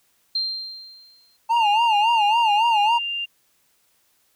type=tone with exponential decay; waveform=sine; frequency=4169 Hz; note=C8; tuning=7 cents flat; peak=-19 dBFS; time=0.35-1.37 s; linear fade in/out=5 ms; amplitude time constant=220 ms
type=tone with vibrato; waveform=triangle; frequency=880 Hz; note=A5; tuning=in tune; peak=-14 dBFS; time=1.49-2.99 s; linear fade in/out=20 ms; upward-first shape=sine; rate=3.6 Hz; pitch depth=130 cents each way
type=tone; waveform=sine; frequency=2794 Hz; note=F7; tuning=in tune; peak=-24 dBFS; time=1.55-3.26 s; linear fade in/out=20 ms
effects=white hiss -64 dBFS RMS until 4.35 s